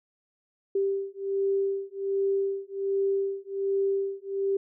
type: beating tone pair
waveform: sine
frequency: 392 / 393.3 Hz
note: G4 / G4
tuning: 0 / +6 cents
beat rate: 1.3 Hz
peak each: -28 dBFS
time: 0.75-4.57 s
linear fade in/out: 5 ms
effects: none